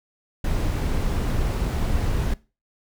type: noise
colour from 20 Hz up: brown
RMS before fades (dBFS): -23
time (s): 0.44-2.34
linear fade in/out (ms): 5
effects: noise-tail reverb RT60 0.3 s tail -20 dB re dry